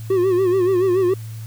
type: tone with vibrato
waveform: triangle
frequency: 370 Hz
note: F#4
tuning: in tune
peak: -12 dBFS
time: 0.1-1.14 s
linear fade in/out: 5 ms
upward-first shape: sine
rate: 7 Hz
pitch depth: 91 cents each way
effects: added 111 Hz sine -29 dBFS peak until 1.46 s + white hiss -46 dBFS RMS until 1.46 s